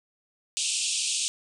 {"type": "band-pass noise", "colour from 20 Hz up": "white", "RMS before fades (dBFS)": -28, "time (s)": [0.57, 1.28], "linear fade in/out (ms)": 0, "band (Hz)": [2500, 9300], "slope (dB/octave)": 96, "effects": []}